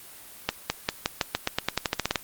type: accelerating click train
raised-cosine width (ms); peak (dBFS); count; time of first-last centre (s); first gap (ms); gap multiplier
0.2; -5; 16; 0.49-2.158; 210; 0.9
effects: white hiss -46 dBFS RMS until 2.23 s + Opus 24 kbps